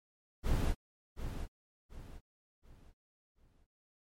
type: noise with echo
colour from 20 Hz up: brown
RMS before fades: -30 dBFS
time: 0.43-0.75 s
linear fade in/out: 50 ms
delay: 730 ms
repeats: 4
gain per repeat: -9 dB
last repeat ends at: 3.67 s
effects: MP3 64 kbps